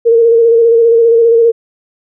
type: tone with vibrato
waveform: sine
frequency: 461.6 Hz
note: A#4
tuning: 17 cents flat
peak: -4 dBFS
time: 0.05-1.52 s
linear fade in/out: 20 ms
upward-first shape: square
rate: 15 Hz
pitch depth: 26 cents each way
effects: none